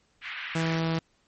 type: band-pass noise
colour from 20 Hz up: pink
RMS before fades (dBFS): -37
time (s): 0.21-0.81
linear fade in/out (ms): 50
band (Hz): 1500 to 2800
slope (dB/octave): 24
type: tone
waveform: sawtooth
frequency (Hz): 163.4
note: E3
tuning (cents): -15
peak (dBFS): -21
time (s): 0.55-0.99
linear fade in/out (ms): 5
effects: pink hiss -68 dBFS RMS until 1.27 s + MP3 32 kbps